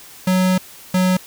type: tone pair in turn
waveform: square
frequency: 185 / 184.33 Hz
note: F#3 / F#3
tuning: 0 / -6 cents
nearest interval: unison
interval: 6 cents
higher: first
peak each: -14 dBFS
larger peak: neither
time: 0.27-0.58 / 0.94-1.17 s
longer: first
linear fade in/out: 5 ms
effects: white hiss -41 dBFS RMS until 1.26 s